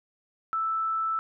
sine tone, 1319 Hz, E6, 1 cent sharp, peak -25 dBFS, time 0.53-1.19 s, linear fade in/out 0 ms, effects none

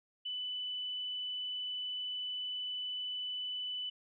sine tone, 2991 Hz, F#7, 18 cents sharp, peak -36 dBFS, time 0.25-3.9 s, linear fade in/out 10 ms, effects none

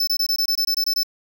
square tone bursts, 5274 Hz, E8, in tune, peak -18 dBFS, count 11, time 0-1.033 s, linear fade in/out 5 ms, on 73 ms, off 23 ms, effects none

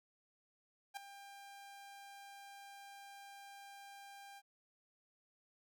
sawtooth tone with ADSR envelope, 797 Hz, G5, 28 cents sharp, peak -36 dBFS, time 0.94-4.42 s, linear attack 29 ms, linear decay 4 ms, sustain -13 dB, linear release 45 ms, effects none

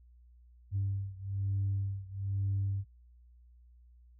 sine beating tone pair, 98 / 99.1 Hz, G2 / G2, 0 / +19 cents, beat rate 1.1 Hz, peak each -32 / -34 dBFS, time 0.71-2.85 s, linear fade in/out 50 ms, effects tanh soft clip ceiling -25 dBFS + added 60 Hz sine -56 dBFS peak until 4.19 s

